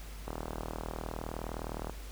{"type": "click train", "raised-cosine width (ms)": 1, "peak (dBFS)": -23, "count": 65, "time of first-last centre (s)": [0.28, 1.896], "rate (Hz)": 39.6, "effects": ["added 50 Hz sine -42 dBFS peak until 2.11 s", "pink hiss -51 dBFS RMS until 2.11 s"]}